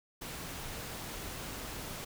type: noise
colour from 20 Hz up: pink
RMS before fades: -42 dBFS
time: 0.21-2.05 s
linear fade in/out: 10 ms
effects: none